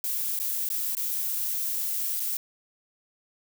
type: noise with dropouts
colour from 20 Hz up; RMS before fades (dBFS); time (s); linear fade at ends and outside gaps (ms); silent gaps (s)
violet; -29; 0.04-2.37; 1; 0.39-0.399 / 0.689-0.701 / 0.951-0.969 / 2.197-2.202
effects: none